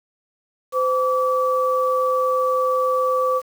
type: tone pair together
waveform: sine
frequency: 513.2 / 1152 Hz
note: C5 / D6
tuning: -34 / -34 cents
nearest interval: octave + major second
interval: 1400 cents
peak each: -19 / -20 dBFS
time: 0.72-3.42 s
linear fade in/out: 50 ms
effects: 7-bit